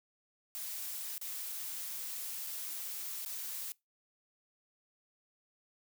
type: noise with dropouts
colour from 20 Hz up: blue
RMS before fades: -41 dBFS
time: 0.55-3.72 s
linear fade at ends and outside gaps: 0 ms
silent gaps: 1.18-1.213 / 2.466-2.47 / 3.249-3.26 s
effects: noise-tail reverb RT60 0.2 s tail -23 dB re dry